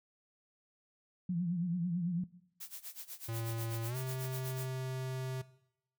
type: tone with vibrato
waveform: sine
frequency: 174.61 Hz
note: F3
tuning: in tune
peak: -31 dBFS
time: 1.29-2.24 s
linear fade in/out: 5 ms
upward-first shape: sine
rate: 9 Hz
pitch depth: 80 cents each way
type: noise with tremolo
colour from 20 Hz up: blue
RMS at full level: -44 dBFS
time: 2.6-4.67 s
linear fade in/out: 10 ms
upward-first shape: sine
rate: 8.1 Hz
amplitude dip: 90%
type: tone with pitch glide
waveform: square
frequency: 114 to 130.2 Hz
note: A#2 to C3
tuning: -38 to -8 cents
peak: -37 dBFS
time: 3.28-5.42 s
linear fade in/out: 10 ms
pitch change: +230 cents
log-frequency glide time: 3.86-3.97 s
effects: noise-tail reverb RT60 0.8 s tail -19 dB re dry